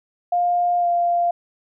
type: tone with pitch glide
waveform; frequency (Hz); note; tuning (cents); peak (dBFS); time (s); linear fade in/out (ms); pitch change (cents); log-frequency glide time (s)
sine; 705 to 694.9; F5 to F5; +16 to -9; -16; 0.32-1.31; 5; -25; 0.79-0.87
effects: none